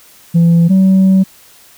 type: tone pair in turn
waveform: sine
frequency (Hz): 168.7 / 190.24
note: E3 / F#3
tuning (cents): +40 / +48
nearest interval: major second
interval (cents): 208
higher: second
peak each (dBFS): -3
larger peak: neither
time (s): 0.34-0.69 / 0.69-1.24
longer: second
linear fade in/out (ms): 20
effects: tanh soft clip ceiling -4 dBFS + white hiss -43 dBFS RMS until 1.77 s